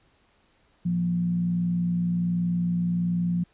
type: tone with frequency modulation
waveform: sine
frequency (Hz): 174.61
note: F3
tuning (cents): 0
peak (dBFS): -22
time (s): 0.85-3.44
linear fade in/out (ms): 10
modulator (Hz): 61.3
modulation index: 0.34
effects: pink hiss -64 dBFS RMS until 3.53 s + resampled to 8000 Hz